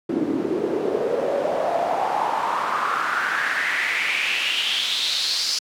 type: noise with band-pass filter sweep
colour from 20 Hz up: pink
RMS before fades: -23 dBFS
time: 0.09-5.59 s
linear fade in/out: 5 ms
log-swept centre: 280 to 5000 Hz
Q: 4.8
effects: high-pass 150 Hz 12 dB/octave